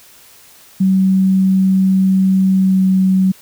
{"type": "tone with pitch glide", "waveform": "sine", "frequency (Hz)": [190, 188.69], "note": ["F#3", "F#3"], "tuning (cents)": [46, 34], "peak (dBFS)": -9, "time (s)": [0.8, 3.32], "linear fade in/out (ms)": 10, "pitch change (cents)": -12, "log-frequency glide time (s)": [2.55, 2.86], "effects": ["white hiss -44 dBFS RMS until 3.41 s"]}